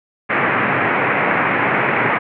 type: band-pass noise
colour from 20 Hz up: white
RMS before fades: -17 dBFS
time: 0.29-2.19 s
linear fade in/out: 20 ms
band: 110 to 2300 Hz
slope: 48 dB/octave
effects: none